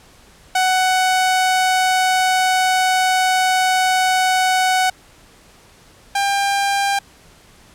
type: tone pair in turn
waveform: sawtooth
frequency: 745 / 797.4 Hz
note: F#5 / G5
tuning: +12 / +29 cents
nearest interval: minor second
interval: 117 cents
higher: second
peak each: -10 / -12 dBFS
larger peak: first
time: 0.55-4.9 / 6.15-6.99 s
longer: first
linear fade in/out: 5 ms
effects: pink hiss -48 dBFS RMS until 7.74 s + low-pass 11000 Hz 12 dB/octave